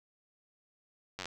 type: slowing click train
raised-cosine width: 0.2 ms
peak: -21 dBFS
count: 7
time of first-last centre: 1.19-1.256 s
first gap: 10 ms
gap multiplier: 1.04
effects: none